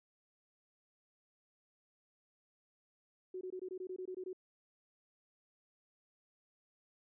sine tone bursts, 370 Hz, F#4, in tune, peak -40 dBFS, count 11, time 3.34-4.331 s, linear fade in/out 5 ms, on 71 ms, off 21 ms, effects none

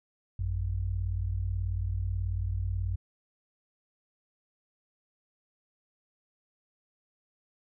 sine tone pair together, 54.15 / 92.5 Hz, A1 / F#2, -27 / 0 cents, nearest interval major sixth, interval 927 cents, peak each -32 / -30 dBFS, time 0.39-2.96 s, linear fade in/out 5 ms, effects none

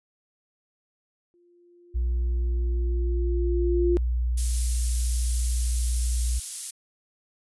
sine tone with exponential growth, 349.2 Hz, F4, in tune, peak -19 dBFS, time 1.34-3.97 s, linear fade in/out 0 ms, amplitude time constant 570 ms
sine tone, 60 Hz, B1, 49 cents flat, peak -22 dBFS, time 1.94-6.4 s, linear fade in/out 20 ms
pink high-pass noise, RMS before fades -32 dBFS, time 4.37-6.71 s, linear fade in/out 10 ms, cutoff 9200 Hz, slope 12 dB/octave
effects resampled to 24000 Hz

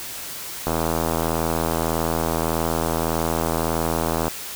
click train, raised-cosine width 1 ms, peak -8 dBFS, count 296, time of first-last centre 0.67-4.281 s, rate 81.7 Hz, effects white hiss -33 dBFS RMS until 4.55 s

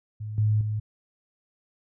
sine tone with level steps, 106.9 Hz, A2, 49 cents flat, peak -31 / -19 / -25 dBFS, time 0.2-0.8 s, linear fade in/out 10 ms, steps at 0.38 / 0.61 s, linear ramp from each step 2 ms, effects none

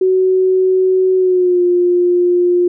sine tone with pitch glide, 373.8 to 354.2 Hz, F#4 to F4, +18 to +24 cents, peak -9 dBFS, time 0.01-2.68 s, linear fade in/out 5 ms, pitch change -94 cents, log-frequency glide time 1.16-1.62 s, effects none

